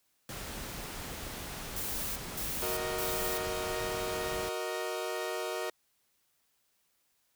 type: noise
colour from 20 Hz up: pink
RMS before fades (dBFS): -41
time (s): 0.29-4.49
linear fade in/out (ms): 2
type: noise bursts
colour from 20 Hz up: blue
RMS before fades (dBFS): -37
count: 3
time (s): 1.76-3.38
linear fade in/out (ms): 5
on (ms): 400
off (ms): 210
type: chord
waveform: sawtooth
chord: D# minor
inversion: first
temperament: equal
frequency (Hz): 370 / 466.2 / 622.3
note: F#4 / A#4 / D#5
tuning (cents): 0 / 0 / 0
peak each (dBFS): -34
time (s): 2.62-5.7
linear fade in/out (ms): 5
effects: white hiss -74 dBFS RMS until 7.35 s